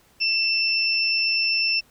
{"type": "tone pair together", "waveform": "sine", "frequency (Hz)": [2670, 5362], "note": ["E7", "E8"], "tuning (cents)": [22, 29], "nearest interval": "octave", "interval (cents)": 1207, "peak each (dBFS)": -22, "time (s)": [0.2, 1.81], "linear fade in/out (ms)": 20, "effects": ["pink hiss -58 dBFS RMS until 1.9 s"]}